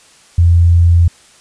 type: tone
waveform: sine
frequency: 85.5 Hz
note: F2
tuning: 36 cents flat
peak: -5 dBFS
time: 0.38-1.08 s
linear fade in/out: 5 ms
effects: white hiss -45 dBFS RMS until 1.4 s + resampled to 22050 Hz